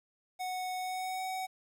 square tone with pitch glide, 738 to 751.3 Hz, F#5 to F#5, -5 to +26 cents, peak -35 dBFS, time 0.39-1.47 s, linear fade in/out 20 ms, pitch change +31 cents, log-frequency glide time 0.77-1.26 s, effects 11-bit

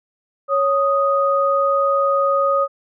sine tone pair together, 554.4 / 1244.5 Hz, C#5 / D#6, 0 / 0 cents, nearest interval octave + major second, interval 1400 cents, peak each -17 dBFS, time 0.48-2.68 s, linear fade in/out 50 ms, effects none

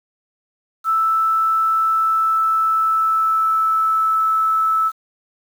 sine tone with pitch glide, 1318.5 to 1309.4 Hz, E6 to E6, 0 to -12 cents, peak -14 dBFS, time 0.84-4.92 s, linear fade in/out 50 ms, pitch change -12 cents, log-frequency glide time 1.84-4.31 s, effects 7-bit

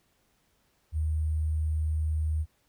sine tone with sample-and-hold, 77.78 Hz, D#2, in tune, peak -25 dBFS, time 0.92-2.46 s, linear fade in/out 50 ms, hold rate 8820 Hz, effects pink hiss -70 dBFS RMS until 2.68 s

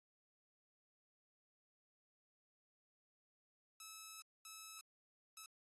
5% pulse tone bursts at uneven times, 1300 Hz, E6, 24 cents flat, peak -40 dBFS, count 3, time 3.8-4.22 / 4.45-4.81 / 5.37-5.46 s, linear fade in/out 2 ms, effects AAC 32 kbps

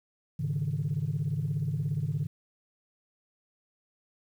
sine chord, Ab suspended fourth, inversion none, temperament equal, 103.83 / 138.59 / 155.56 Hz, Ab2 / Db3 / Eb3, 0 / 0 / 0 cents, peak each -34 / -30 / -30 dBFS, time 0.39-2.27 s, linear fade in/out 10 ms, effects tanh soft clip ceiling -22 dBFS + 10-bit

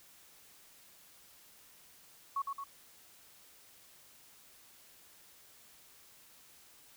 sine tone with echo, 1108.7 Hz, C#6, in tune, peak -31 dBFS, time 2.36-2.42 s, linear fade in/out 5 ms, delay 110 ms, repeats 2, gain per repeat -4 dB, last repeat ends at 2.64 s, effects white hiss -60 dBFS RMS until 6.96 s

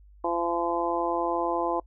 harmonic tone, 170.9 Hz, F3, 37 cents flat, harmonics 2 / 3 / 4 / 5 / 6, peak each -30 / -32 / -31 / -31 / -31 dBFS, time 0.24-1.8 s, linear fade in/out 5 ms, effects noise-tail reverb RT60 0.1 s tail -25 dB re dry + added 50 Hz sine -50 dBFS peak until 1.86 s

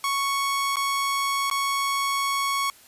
sawtooth tone with dropouts, 1108.7 Hz, C#6, in tune, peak -19 dBFS, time 0.04-2.7 s, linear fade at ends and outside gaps 1 ms, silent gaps 0.758-0.768 / 1.5-1.512 s, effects white hiss -52 dBFS RMS until 2.87 s + resampled to 32000 Hz

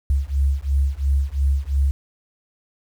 sine beating tone pair, 67.6 / 70.5 Hz, C#2 / C#2, -43 / +30 cents, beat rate 2.9 Hz, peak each -20 dBFS, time 0.1-1.91 s, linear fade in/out 0 ms, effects 8-bit

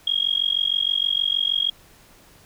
sine tone with amplitude modulation, 3276 Hz, G#7, 24 cents flat, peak -15 dBFS, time 0.07-1.7 s, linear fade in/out 5 ms, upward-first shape sine, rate 46.4 Hz, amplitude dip 100%, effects pink hiss -52 dBFS RMS until 2.45 s

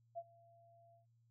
sine tone with ADSR envelope, 681 Hz, F5, 44 cents flat, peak -40 dBFS, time 0.15-1.06 s, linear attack 30 ms, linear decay 47 ms, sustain -24 dB, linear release 120 ms, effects added 116 Hz sine -70 dBFS peak until 1.3 s

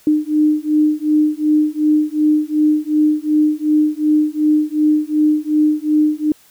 sine beating tone pair, 302.6 / 305.3 Hz, D#4 / D#4, -48 / -33 cents, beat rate 2.7 Hz, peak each -15 dBFS, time 0.07-6.32 s, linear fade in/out 2 ms, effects white hiss -50 dBFS RMS until 6.5 s

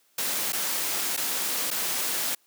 white noise with dropouts, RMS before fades -28 dBFS, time 0.18-2.35 s, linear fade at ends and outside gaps 5 ms, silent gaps 0.523-0.53 / 1.166-1.173 / 1.705-1.711 s, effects white hiss -65 dBFS RMS until 2.46 s + high-pass 200 Hz 12 dB/octave

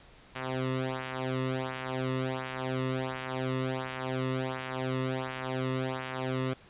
sawtooth tone with flanger, 130 Hz, C3, 11 cents flat, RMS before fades -33 dBFS, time 0.35-6.54 s, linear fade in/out 10 ms, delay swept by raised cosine 0.2 to 1.3 ms, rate 1.4 Hz, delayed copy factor -0.85, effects pink hiss -56 dBFS RMS until 6.69 s + resampled to 8000 Hz

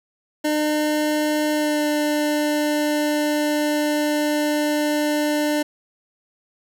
25% pulse tone with pitch glide, 302.4 to 298.6 Hz, D#4 to D4, -49 to +29 cents, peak -15 dBFS, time 0.44-5.63 s, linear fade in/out 10 ms, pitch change -22 cents, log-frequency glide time 1.51-1.85 s, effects 9-bit

